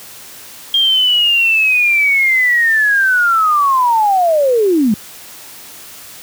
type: linear sweep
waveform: sine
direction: down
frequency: 3224 to 196 Hz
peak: -9 dBFS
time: 0.74-4.94 s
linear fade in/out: 2 ms
effects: white hiss -35 dBFS RMS until 6.22 s + high-pass 60 Hz 12 dB/octave